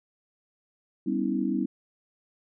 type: chord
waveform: sine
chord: C# half-diminished seventh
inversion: second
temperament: equal with one note detuned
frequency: 196 / 246.9 / 277.2 / 322.7 Hz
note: G3 / B3 / C#4 / E4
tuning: 0 / 0 / 0 / -37 cents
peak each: -30 dBFS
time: 1.06-1.66 s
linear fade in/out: 10 ms
effects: none